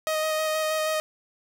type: tone with vibrato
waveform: sawtooth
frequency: 625 Hz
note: D#5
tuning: 8 cents sharp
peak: -20 dBFS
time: 0.07-1 s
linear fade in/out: 0 ms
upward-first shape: square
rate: 6.3 Hz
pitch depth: 10 cents each way
effects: none